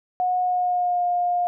sine tone with pitch glide, 728 to 708.9 Hz, F#5 to F5, -28 to +26 cents, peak -19 dBFS, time 0.2-1.47 s, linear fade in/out 0 ms, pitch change -46 cents, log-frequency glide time 0.4-1.04 s, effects none

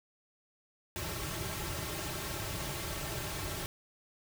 pink noise with comb filter, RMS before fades -38 dBFS, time 0.96-3.66 s, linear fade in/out 0 ms, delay 4.1 ms, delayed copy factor -0.75, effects none

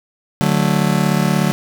40% pulse chord, D major, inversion none, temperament just, 146.83 / 183.54 / 220.2 Hz, D3 / F#3 / A3, 0 / -14 / +2 cents, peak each -17 / -16 / -19 dBFS, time 0.41-1.52 s, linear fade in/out 0 ms, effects none

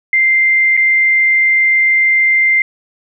sine tone with dropouts, 2091 Hz, C7, 2 cents flat, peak -8 dBFS, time 0.13-2.62 s, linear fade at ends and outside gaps 2 ms, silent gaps 0.768-0.774 s, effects none

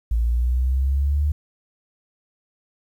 sine exponential sweep, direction up, 56.1 to 75.1 Hz, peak -17 dBFS, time 0.11-1.32 s, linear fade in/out 5 ms, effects 9-bit

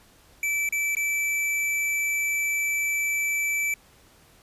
square tone with dropouts, 2318 Hz, D7, 23 cents flat, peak -24 dBFS, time 0.43-3.74 s, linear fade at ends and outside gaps 2 ms, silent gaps 0.69-0.724 / 0.951-0.968 s, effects pink hiss -56 dBFS RMS until 4.42 s + resampled to 32000 Hz

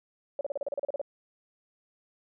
sine tone bursts, 566 Hz, C#5, 36 cents sharp, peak -28 dBFS, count 12, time 0.39-1.015 s, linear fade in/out 2 ms, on 20 ms, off 35 ms, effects none

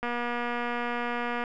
click train, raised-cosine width 0.5 ms, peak -17 dBFS, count 339, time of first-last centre 0.03-1.438 s, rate 240 Hz, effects none

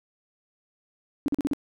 sine tone bursts, 285 Hz, C#4, 48 cents sharp, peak -21 dBFS, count 5, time 1.26-1.534 s, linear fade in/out 0 ms, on 22 ms, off 41 ms, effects none

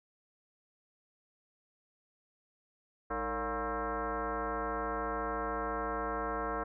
sine tone with frequency modulation, 311.1 Hz, D#4, in tune, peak -32 dBFS, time 3.1-6.64 s, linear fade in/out 10 ms, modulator 256 Hz, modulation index 4.7, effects none

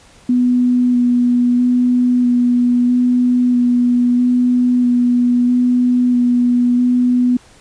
sine tone with vibrato, 245.8 Hz, B3, 8 cents flat, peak -10 dBFS, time 0.29-7.37 s, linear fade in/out 5 ms, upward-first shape square, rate 0.77 Hz, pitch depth 11 cents each way, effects pink hiss -46 dBFS RMS until 7.6 s + resampled to 22050 Hz

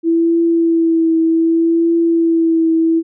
sine tone with vibrato, 330.3 Hz, E4, 4 cents sharp, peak -10 dBFS, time 0.03-3.03 s, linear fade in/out 50 ms, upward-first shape triangle, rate 0.65 Hz, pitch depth 29 cents each way, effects none

